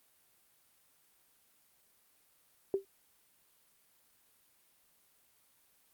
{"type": "tone with exponential decay", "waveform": "sine", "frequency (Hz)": 391, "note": "G4", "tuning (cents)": -4, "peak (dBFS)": -24, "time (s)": [2.74, 2.85], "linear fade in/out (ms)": 1, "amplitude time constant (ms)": 23, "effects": ["white hiss -69 dBFS RMS until 5.93 s", "Opus 32 kbps"]}